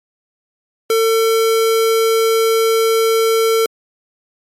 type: tone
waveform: square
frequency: 450 Hz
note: A4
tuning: 39 cents sharp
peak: -12 dBFS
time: 0.9-3.66 s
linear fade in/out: 2 ms
effects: MP3 64 kbps